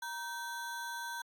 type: ring-modulated tone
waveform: square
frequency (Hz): 1244.5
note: D#6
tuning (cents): 0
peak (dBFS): -36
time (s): 0.02-1.22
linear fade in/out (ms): 5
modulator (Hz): 301
effects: AAC 64 kbps